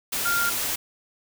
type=tone in noise; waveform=sine; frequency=1396.9 Hz; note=F6; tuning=in tune; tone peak=-22 dBFS; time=0.25-0.5 s; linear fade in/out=10 ms; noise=white; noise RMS=-27 dBFS; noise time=0.12-0.76 s; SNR=+2 dB; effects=none